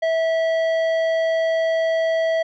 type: tone with tanh clipping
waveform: sine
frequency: 652 Hz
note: E5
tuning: 19 cents flat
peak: -19 dBFS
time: 0.02-2.43 s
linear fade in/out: 10 ms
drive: 11 dB
effects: none